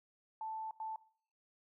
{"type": "tone bursts at uneven times", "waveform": "sine", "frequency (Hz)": 880, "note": "A5", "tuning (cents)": 0, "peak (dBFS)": -39, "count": 2, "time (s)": [[0.41, 0.71], [0.8, 0.96]], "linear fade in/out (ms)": 2, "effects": ["noise-tail reverb RT60 0.5 s tail -19 dB re dry"]}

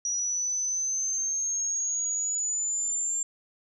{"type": "exponential sweep", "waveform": "sine", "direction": "up", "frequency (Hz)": [5800, 7360], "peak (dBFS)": -26, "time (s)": [0.05, 3.23], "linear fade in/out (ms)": 2, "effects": []}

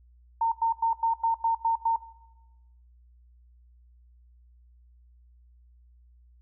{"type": "tone bursts", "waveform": "sine", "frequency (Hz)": 912, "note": "A#5", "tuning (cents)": -38, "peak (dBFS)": -21, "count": 8, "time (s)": [0.41, 1.962], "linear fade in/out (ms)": 5, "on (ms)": 110, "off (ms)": 96, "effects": ["noise-tail reverb RT60 1.0 s tail -18 dB re dry", "added 60 Hz sine -54 dBFS peak until 6.41 s"]}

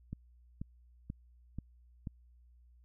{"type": "click train", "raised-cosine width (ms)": 5, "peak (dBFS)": -27, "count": 5, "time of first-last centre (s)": [0.13, 2.072], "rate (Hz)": 2.06, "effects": ["added 60 Hz sine -59 dBFS peak until 2.84 s"]}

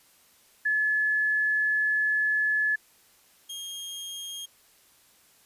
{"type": "tone pair in turn", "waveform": ["sine", "sawtooth"], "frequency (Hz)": [1716, 3239], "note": ["A6", "G#7"], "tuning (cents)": [-44, -44], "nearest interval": "major seventh", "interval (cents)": 1100, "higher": "second", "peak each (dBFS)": [-22, -32], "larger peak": "first", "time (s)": [[0.65, 2.76], [3.49, 4.46]], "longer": "first", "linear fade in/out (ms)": 10, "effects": ["white hiss -60 dBFS RMS until 5.45 s", "resampled to 32000 Hz"]}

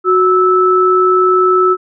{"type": "tone pair together", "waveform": "sine", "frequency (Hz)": [368.6, 1309.8], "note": ["F#4", "E6"], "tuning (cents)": [-7, -11], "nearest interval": "octave + minor seventh", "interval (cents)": 2196, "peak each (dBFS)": -10, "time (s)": [0.04, 1.77], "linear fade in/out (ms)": 50, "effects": []}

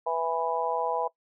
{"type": "harmonic tone", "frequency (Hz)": 164.81, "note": "E3", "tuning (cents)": 0, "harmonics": [3, 4, 5, 6], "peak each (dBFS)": [-31, -31, -31, -31], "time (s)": [0.06, 1.08], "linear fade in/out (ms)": 10, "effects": ["noise-tail reverb RT60 0.1 s tail -20 dB re dry"]}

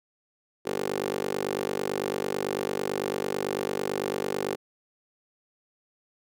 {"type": "tone with high-pass filter", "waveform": "15% pulse", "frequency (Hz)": 49, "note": "G1", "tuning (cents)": 0, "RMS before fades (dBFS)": -30, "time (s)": [0.65, 4.56], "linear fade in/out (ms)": 20, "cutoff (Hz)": 360, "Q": 3.9, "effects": []}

